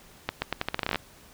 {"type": "accelerating click train", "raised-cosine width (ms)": 0.3, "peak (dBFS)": -10, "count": 14, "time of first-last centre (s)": [0.29, 0.957], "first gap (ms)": 130, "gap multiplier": 0.82, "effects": ["pink hiss -53 dBFS RMS until 1.33 s"]}